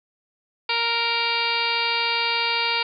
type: harmonic tone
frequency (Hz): 466.2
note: A#4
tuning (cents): 0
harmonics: 1 / 2 / 3 / 4 / 5 / 6 / 7 / 8 / 9 / 10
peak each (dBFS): -34 / -27 / -31 / -35 / -26 / -28 / -35 / -30 / -32 / -30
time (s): 0.69-2.83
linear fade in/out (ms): 5
effects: none